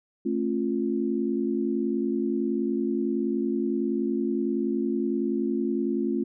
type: chord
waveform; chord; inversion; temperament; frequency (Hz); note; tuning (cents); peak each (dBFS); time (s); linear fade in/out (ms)
sine; A augmented; none; equal with one note detuned; 220 / 270.7 / 349.2; A3 / C#4 / E#4; 0 / -41 / 0; -28; 0.25-6.24; 10
effects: none